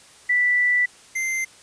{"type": "tone pair in turn", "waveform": ["sine", "square"], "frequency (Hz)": [1971, 2083], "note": ["B6", "C7"], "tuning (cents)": [-4, -8], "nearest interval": "minor second", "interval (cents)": 96, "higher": "second", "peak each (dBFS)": [-16, -23], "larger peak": "first", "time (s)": [[0.29, 0.86], [1.15, 1.45]], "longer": "first", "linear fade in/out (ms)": 10, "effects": ["white hiss -49 dBFS RMS until 1.62 s", "resampled to 22050 Hz"]}